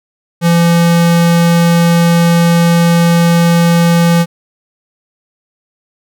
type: tone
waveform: square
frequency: 169.9 Hz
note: F3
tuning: 47 cents flat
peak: -7 dBFS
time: 0.41-4.26 s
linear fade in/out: 50 ms
effects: none